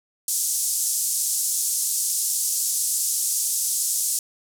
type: band-pass noise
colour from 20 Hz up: pink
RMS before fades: -24 dBFS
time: 0.28-4.19 s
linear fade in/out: 2 ms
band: 6400 to 12000 Hz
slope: 24 dB/octave
effects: none